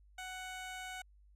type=tone with low-pass filter; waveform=15% pulse; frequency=743 Hz; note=F#5; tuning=7 cents sharp; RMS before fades=-45 dBFS; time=0.18-1.02 s; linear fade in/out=5 ms; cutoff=10000 Hz; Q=0.91; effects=added 50 Hz sine -60 dBFS peak until 1.35 s